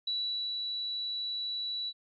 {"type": "tone with ADSR envelope", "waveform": "sine", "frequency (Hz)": 3936, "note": "B7", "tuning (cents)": -7, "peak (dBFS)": -29, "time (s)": [0.07, 1.93], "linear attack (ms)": 5, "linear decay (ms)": 450, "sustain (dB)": -3, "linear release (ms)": 48, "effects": ["MP3 32 kbps"]}